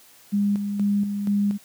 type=tone with tremolo; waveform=sine; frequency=203 Hz; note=G#3; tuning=39 cents flat; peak=-18 dBFS; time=0.32-1.58 s; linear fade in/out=20 ms; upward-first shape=square; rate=2.1 Hz; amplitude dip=50%; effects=white hiss -52 dBFS RMS until 1.64 s + high-pass 80 Hz 12 dB/octave